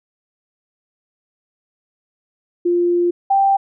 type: tone pair in turn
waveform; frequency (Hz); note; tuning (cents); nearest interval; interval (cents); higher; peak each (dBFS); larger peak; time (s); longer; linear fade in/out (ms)
sine; 349.2 / 785.4; F4 / G5; 0 / +3; octave + major second; 1403; second; -13 / -11; second; 2.65-3.11 / 3.3-3.57; first; 10
effects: none